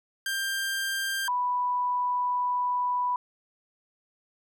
sawtooth / sine tone pair in turn, 1587 / 987.5 Hz, G6 / B5, +21 / 0 cents, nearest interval minor sixth, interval 821 cents, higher first, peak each -24 dBFS, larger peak neither, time 0.26-1.28 / 1.28-3.16 s, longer second, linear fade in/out 2 ms, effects none

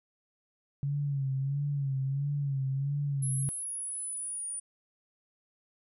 sine tone with vibrato, 138.9 Hz, C#3, 4 cents sharp, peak -28 dBFS, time 0.83-3.49 s, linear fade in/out 0 ms, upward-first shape sine, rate 1.5 Hz, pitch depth 68 cents each way
sine exponential sweep, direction down, 11040 to 9397 Hz, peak -34 dBFS, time 3.22-4.6 s, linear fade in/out 10 ms
effects none

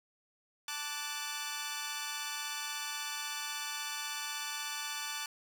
10% pulse chord, D major, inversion second, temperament equal with one note detuned, 880 / 1167.9 / 1480 Hz, A5 / D6 / F#6, 0 / -10 / 0 cents, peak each -33 dBFS, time 0.68-5.26 s, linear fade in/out 2 ms, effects none

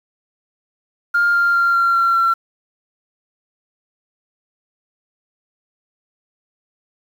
sine tone with pitch steps, 1405 / 1395.3 / 1385.7 / 1376.1 / 1366.6 / 1357.1 Hz, F6 / F6 / F6 / F6 / F6 / E6, +10 / -2 / -14 / -26 / -38 / +50 cents, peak -11 dBFS, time 1.14-2.34 s, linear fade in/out 10 ms, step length 200 ms, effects tanh soft clip ceiling -9 dBFS + 7-bit

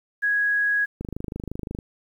sine tone, 1661.2 Hz, G#6, in tune, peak -19 dBFS, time 0.22-0.86 s, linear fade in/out 20 ms
click train, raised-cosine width 3 ms, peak -18 dBFS, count 21, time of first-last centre 1.01-1.788 s, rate 25.7 Hz
effects 9-bit

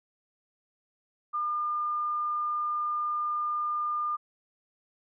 sine tone, 1206 Hz, D6, 46 cents sharp, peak -27 dBFS, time 1.33-4.17 s, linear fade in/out 20 ms, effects none

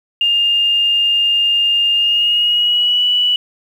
sine tone with pitch glide, 2815 to 2952 Hz, F7 to F#7, +13 to -5 cents, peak -11 dBFS, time 0.21-3.36 s, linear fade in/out 2 ms, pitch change +82 cents, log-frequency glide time 1.95-3.04 s, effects 7-bit

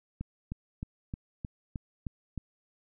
click train, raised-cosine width 5 ms, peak -23 dBFS, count 8, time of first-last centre 0.21-2.377 s, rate 3.23 Hz, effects none

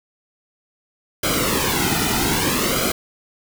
pink noise with flanger, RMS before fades -20 dBFS, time 1.23-2.92 s, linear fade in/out 5 ms, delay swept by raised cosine 1.1 to 1.84 ms, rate 0.61 Hz, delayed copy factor -0.75, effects none

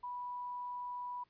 sine tone, 983 Hz, B5, 8 cents flat, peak -39 dBFS, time 0.03-1.24 s, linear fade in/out 10 ms, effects pink hiss -74 dBFS RMS until 1.29 s + resampled to 11025 Hz

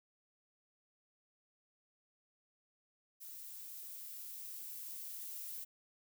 violet noise with level ramp, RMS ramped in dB -50 to -45 dBFS, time 3.2-5.65 s, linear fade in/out 20 ms, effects none

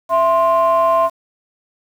triangle ring-modulated tone, 192.9 Hz, G3, 28 cents flat, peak -5 dBFS, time 0.09-1.1 s, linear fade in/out 50 ms, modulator 857 Hz, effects tanh soft clip ceiling -5 dBFS + 7-bit

